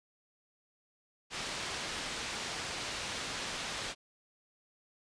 white low-pass noise, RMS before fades -39 dBFS, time 1.3-3.95 s, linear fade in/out 50 ms, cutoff 4700 Hz, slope 12 dB/octave, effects resampled to 22050 Hz

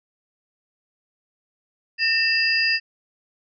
sine tone cluster, 1817 / 2658 / 4871 Hz, A#6 / E7 / D#8, -45 / +14 / -38 cents, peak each -22 dBFS, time 1.98-2.8 s, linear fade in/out 50 ms, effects none

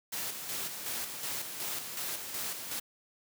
white noise with tremolo, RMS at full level -36 dBFS, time 0.12-2.8 s, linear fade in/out 10 ms, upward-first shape square, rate 2.7 Hz, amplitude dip 45%, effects high-pass 100 Hz 12 dB/octave

